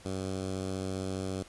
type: tone with notch filter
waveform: 10% pulse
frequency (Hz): 94.8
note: F#2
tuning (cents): +43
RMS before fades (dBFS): -35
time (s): 0.05-1.43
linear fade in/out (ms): 5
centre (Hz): 1900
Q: 0.76
effects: pink hiss -54 dBFS RMS until 1.48 s + resampled to 24000 Hz